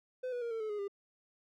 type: tone with pitch steps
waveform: triangle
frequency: 508 / 488.2 / 469.1 / 450.8 / 433.1 / 416.2 / 400 Hz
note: B4 / B4 / A#4 / A4 / A4 / G#4 / G4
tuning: +49 / -20 / +11 / +42 / -27 / +4 / +35 cents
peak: -33 dBFS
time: 0.23-0.881 s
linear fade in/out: 10 ms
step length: 93 ms
effects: none